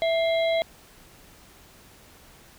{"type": "harmonic tone with a mistuned harmonic", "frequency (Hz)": 659.3, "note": "E5", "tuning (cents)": 0, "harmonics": [1, 3, 5, 6], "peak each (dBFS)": [-21, -31, -35, -37], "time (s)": [0.02, 0.62], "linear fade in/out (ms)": 0, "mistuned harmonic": 3, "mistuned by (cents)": 110, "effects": ["pink hiss -52 dBFS RMS until 2.58 s"]}